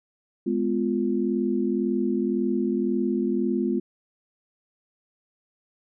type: chord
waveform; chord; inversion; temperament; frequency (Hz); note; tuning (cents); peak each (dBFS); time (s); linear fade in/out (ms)
sine; F diminished; first; just; 209.5 / 251.4 / 349.2; Ab3 / Cb4 / F4; +15 / +31 / 0; -26; 0.46-3.8; 10
effects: none